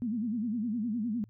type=tone with vibrato; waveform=sine; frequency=225.7 Hz; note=A3; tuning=44 cents sharp; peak=-29 dBFS; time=0.02-1.24 s; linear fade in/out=0 ms; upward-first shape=sine; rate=9.8 Hz; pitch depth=170 cents each way; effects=added 111 Hz sine -54 dBFS peak until 1.29 s